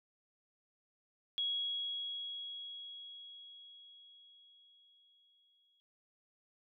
sine tone with exponential decay, 3322 Hz, G#7, in tune, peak -32 dBFS, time 1.38-5.8 s, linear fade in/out 0 ms, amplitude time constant 960 ms, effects none

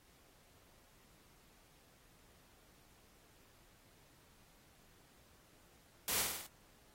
white noise with echo, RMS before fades -37 dBFS, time 6.08-6.22 s, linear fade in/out 0 ms, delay 49 ms, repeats 5, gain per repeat -3 dB, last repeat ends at 6.465 s, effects pink hiss -67 dBFS RMS until 6.94 s + AAC 48 kbps

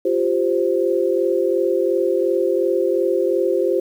sine chord, F suspended second, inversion none, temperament equal, 349.2 / 392 / 523.3 Hz, F4 / G4 / C5, 0 / 0 / 0 cents, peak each -20 dBFS, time 0.05-3.8 s, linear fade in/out 5 ms, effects 8-bit

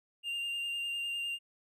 triangle tone with vibrato, 2794 Hz, F7, in tune, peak -32 dBFS, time 0.23-1.39 s, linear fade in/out 50 ms, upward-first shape sine, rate 9.9 Hz, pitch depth 16 cents each way, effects none

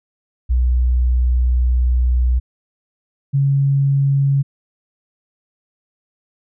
sine tone pair in turn, 61.74 / 138.6 Hz, B1 / C#3, 0 / 0 cents, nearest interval octave + major second, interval 1400 cents, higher second, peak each -12 dBFS, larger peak neither, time 0.49-2.4 / 3.33-4.43 s, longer first, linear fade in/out 20 ms, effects none

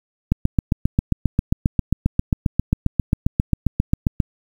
click train, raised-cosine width 5 ms, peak -3 dBFS, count 30, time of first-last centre 0.32-4.202 s, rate 7.47 Hz, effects 7-bit

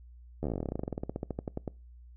slowing click train, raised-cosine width 2 ms, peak -20 dBFS, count 30, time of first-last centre 0.43-1.678 s, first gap 12 ms, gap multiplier 1.08, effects noise-tail reverb RT60 0.3 s tail -24 dB re dry + added 60 Hz sine -49 dBFS peak until 2.16 s

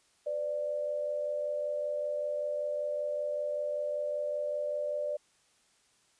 sine tone pair together, 504.8 / 590 Hz, B4 / D5, +38 / +8 cents, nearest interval minor third, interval 270 cents, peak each -39 / -31 dBFS, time 0.26-5.17 s, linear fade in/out 10 ms, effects white hiss -68 dBFS RMS until 6.19 s + resampled to 22050 Hz

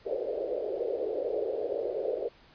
pink band-pass noise, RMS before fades -32 dBFS, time 0.05-2.29 s, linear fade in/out 20 ms, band 400 to 580 Hz, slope 48 dB/octave, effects pink hiss -58 dBFS RMS until 2.54 s + resampled to 11025 Hz

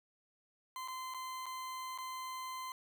40% pulse tone with dropouts, 1033 Hz, C6, 22 cents flat, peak -40 dBFS, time 0.76-2.72 s, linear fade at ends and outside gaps 1 ms, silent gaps 0.877-0.883 / 1.139-1.145 / 1.458-1.464 / 1.977-1.985 s, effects none

